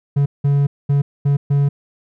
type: tone bursts at uneven times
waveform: triangle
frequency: 141.6 Hz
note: C#3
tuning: 37 cents sharp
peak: -10 dBFS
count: 5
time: 0.16-0.26 / 0.44-0.67 / 0.89-1.02 / 1.25-1.37 / 1.5-1.69 s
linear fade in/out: 10 ms
effects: none